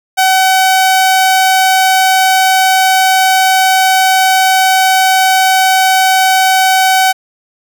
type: tone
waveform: sawtooth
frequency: 757 Hz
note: F#5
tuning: 39 cents sharp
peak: -3 dBFS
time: 0.17-7.13 s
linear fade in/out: 20 ms
effects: none